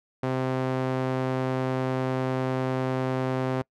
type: tone with band-pass filter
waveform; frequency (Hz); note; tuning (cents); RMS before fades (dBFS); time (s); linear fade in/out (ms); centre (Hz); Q
sawtooth; 130; C3; -11; -27; 0.23-3.62; 5; 540; 0.55
effects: noise-tail reverb RT60 0.1 s tail -25 dB re dry